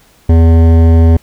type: tone with hard clipping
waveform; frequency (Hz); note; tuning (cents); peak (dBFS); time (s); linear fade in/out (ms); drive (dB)
sine; 82.41; E2; 0; -5; 0.29-1.17; 5; 14
effects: pink hiss -47 dBFS RMS until 1.22 s